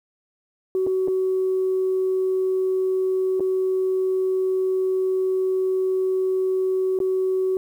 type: tone with dropouts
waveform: sine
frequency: 375.7 Hz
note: F#4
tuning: 26 cents sharp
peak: -18 dBFS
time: 0.75-7.57 s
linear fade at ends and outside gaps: 1 ms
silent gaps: 0.866-0.871 / 1.076-1.082 / 3.397-3.405 / 6.989-7.002 s
effects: tanh soft clip ceiling -14 dBFS + 9-bit